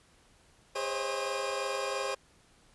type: tone cluster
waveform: 25% pulse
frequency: 406 / 518 / 541 / 633 / 2444 Hz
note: G#4 / C5 / C#5 / D#5 / D#7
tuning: -39 / -17 / -42 / +30 / -32 cents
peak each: -34 / -35 / -31 / -39 / -38 dBFS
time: 0.75-2.15 s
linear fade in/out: 10 ms
effects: pink hiss -63 dBFS RMS until 2.74 s + resampled to 24000 Hz